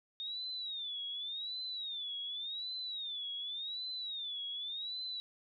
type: tone with vibrato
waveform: sine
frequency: 3667 Hz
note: A#7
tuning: 29 cents flat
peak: -38 dBFS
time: 0.2-5.2 s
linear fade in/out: 0 ms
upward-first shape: sine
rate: 0.88 Hz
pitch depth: 170 cents each way
effects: none